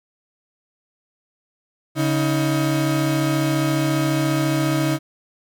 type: tone pair together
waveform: 35% pulse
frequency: 141.03 / 316.6 Hz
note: C#3 / D#4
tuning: +30 / +30 cents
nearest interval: octave + major second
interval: 1400 cents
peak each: -19 dBFS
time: 1.95-4.99 s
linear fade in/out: 50 ms
effects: none